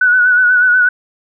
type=tone with vibrato; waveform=sine; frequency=1480 Hz; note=F#6; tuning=in tune; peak=-7 dBFS; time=0.01-0.89 s; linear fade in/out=5 ms; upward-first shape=sine; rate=8.2 Hz; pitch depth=41 cents each way; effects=none